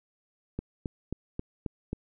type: click train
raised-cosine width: 3 ms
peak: -19 dBFS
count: 6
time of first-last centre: 0.59-1.93 s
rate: 3.73 Hz
effects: none